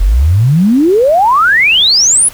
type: exponential sweep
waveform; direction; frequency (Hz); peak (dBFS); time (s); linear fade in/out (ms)
sine; up; 41.2 to 10800; -5; 0-2.29; 10
effects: pink hiss -33 dBFS RMS until 2.33 s